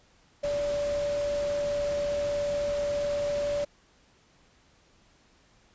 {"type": "tone in noise", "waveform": "sine", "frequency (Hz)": 579, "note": "D5", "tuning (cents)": -25, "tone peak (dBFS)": -26, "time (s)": [0.43, 3.65], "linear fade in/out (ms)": 10, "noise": "pink", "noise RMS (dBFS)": -40, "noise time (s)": [0.43, 3.65], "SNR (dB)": 11, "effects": ["pink hiss -62 dBFS RMS until 5.74 s", "resampled to 16000 Hz"]}